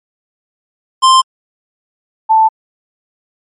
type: tone pair in turn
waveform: square / sine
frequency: 1046.5 / 881.9 Hz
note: C6 / A5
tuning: 0 / +4 cents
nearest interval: minor third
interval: 296 cents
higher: first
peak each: -5 dBFS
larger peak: neither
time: 1.02-1.22 / 2.29-2.49 s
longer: neither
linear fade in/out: 20 ms
effects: MP3 48 kbps